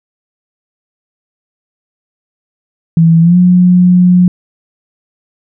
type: tone with pitch glide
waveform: sine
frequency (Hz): 164.81 to 179.73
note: E3 to F3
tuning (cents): 0 to +50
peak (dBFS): -3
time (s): 2.97-4.28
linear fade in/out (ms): 2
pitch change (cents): +150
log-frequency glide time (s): 3.21-3.37
effects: none